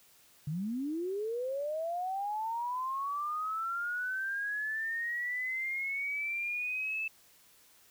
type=linear sweep; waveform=sine; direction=up; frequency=140 to 2637 Hz; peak=-32 dBFS; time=0.47-7.08 s; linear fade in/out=5 ms; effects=white hiss -62 dBFS RMS until 7.9 s